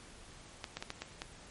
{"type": "clicks", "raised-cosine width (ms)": 0.2, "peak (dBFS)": -21, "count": 6, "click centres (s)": [0.642, 0.77, 0.825, 0.904, 1.02, 1.219], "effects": ["pink hiss -54 dBFS RMS until 1.5 s", "MP3 48 kbps"]}